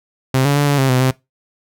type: tone with pitch steps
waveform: sawtooth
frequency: 131.4 / 142.3 / 144.6 / 142.9 / 133.9 / 127.5 / 130.3 Hz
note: C3 / C#3 / D3 / D3 / C3 / C3 / C3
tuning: +8 / +46 / -27 / -47 / +40 / -44 / -7 cents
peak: -8 dBFS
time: 0.34-1.11 s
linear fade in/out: 5 ms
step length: 110 ms
effects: noise-tail reverb RT60 0.2 s tail -21 dB re dry